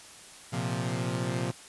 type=chord; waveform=sawtooth; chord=Bb suspended second; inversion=none; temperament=equal; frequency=116.54 / 130.81 / 174.61 Hz; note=Bb2 / C3 / F3; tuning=0 / 0 / 0 cents; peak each=-29 / -29 / -30 dBFS; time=0.52-1.52 s; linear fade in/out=20 ms; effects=white hiss -49 dBFS RMS until 1.68 s + resampled to 24000 Hz